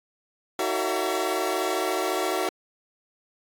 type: tone cluster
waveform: 25% pulse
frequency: 320.5 / 374.8 / 456.5 / 571 / 675 Hz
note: E4 / F#4 / A#4 / D5 / E5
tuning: -49 / +22 / -36 / -49 / +41 cents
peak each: -29 / -24 / -29 / -29 / -27 dBFS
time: 0.59-2.49 s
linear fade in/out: 2 ms
effects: AAC 64 kbps